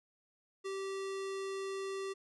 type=tone; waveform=square; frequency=388.5 Hz; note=G4; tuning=16 cents flat; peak=-38 dBFS; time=0.64-2.14 s; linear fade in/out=20 ms; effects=resampled to 22050 Hz